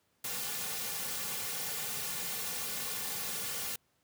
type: noise with comb filter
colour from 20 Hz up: white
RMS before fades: -37 dBFS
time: 0.24-3.76 s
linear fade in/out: 5 ms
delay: 3.1 ms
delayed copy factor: -0.95
effects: pink hiss -74 dBFS RMS until 4.03 s + high-pass 80 Hz 12 dB/octave